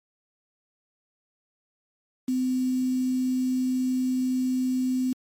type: tone with quantisation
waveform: sine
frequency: 255.6 Hz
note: C4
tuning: 40 cents flat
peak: -22 dBFS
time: 2.28-5.13 s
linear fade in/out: 5 ms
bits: 7
effects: MP3 64 kbps